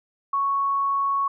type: tone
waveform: sine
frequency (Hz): 1108.7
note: C#6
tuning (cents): 0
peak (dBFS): -20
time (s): 0.33-1.28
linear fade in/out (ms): 5
effects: none